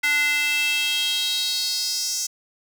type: tone with high-pass filter sweep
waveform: square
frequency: 293.7 Hz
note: D4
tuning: in tune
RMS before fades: -23 dBFS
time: 0.03-2.27 s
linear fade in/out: 10 ms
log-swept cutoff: 1900 to 6100 Hz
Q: 4.4
effects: none